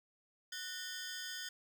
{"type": "ring-modulated tone", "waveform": "15% pulse", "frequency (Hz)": 1654, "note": "G#6", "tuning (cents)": -8, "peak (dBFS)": -32, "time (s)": [0.52, 1.49], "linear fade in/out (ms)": 5, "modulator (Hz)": 173, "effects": ["11-bit"]}